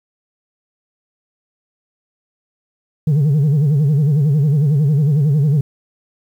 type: tone with vibrato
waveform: sine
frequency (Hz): 146.3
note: D3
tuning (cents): -6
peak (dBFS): -8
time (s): 3.07-5.61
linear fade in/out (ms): 5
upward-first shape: sine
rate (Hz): 11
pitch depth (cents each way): 140
effects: tanh soft clip ceiling -10 dBFS + 8-bit